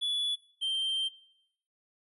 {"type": "tone pair in turn", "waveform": "triangle", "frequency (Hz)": [3426, 3143], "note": ["A7", "G7"], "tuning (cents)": [-47, 4], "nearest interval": "minor second", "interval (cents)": 149, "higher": "first", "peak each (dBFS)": -27, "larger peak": "neither", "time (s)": [[0.01, 0.36], [0.61, 1.09]], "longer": "second", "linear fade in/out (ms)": 20, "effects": ["noise-tail reverb RT60 0.8 s tail -20 dB re dry", "resampled to 32000 Hz"]}